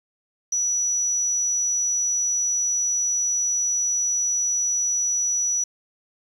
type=tone; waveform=sine; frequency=5890 Hz; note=F#8; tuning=9 cents flat; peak=-20 dBFS; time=0.52-5.64 s; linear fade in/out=5 ms; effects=8-bit